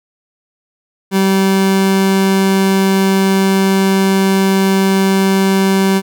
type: tone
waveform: 30% pulse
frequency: 192.9 Hz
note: G3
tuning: 28 cents flat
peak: -7 dBFS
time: 1.11-6.02 s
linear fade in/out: 50 ms
effects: none